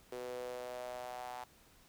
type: tone with high-pass filter sweep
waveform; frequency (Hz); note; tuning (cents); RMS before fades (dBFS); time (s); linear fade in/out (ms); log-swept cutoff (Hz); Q
sawtooth; 124.3; B2; +12; -44; 0.12-1.44; 5; 430 to 820; 5.2
effects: pink hiss -64 dBFS RMS until 1.88 s